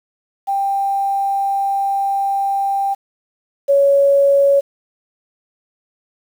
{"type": "tone pair in turn", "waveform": "sine", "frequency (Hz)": [790, 558.6], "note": ["G5", "C#5"], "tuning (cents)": [13, 13], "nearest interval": "tritone", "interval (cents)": 600, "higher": "first", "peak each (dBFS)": [-15, -9], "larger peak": "second", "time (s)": [[0.47, 2.95], [3.68, 4.61]], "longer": "first", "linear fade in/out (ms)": 20, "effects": ["7-bit"]}